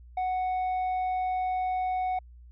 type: tone with tanh clipping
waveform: sine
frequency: 740 Hz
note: F#5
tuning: in tune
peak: -27 dBFS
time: 0.17-2.19 s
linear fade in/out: 5 ms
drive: 4 dB
effects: added 60 Hz sine -47 dBFS peak until 2.51 s